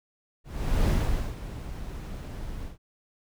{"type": "noise with ADSR envelope", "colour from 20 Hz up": "brown", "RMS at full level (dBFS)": -22, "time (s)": [0.44, 2.78], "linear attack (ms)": 430, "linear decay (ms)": 470, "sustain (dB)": -14, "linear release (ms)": 140, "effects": []}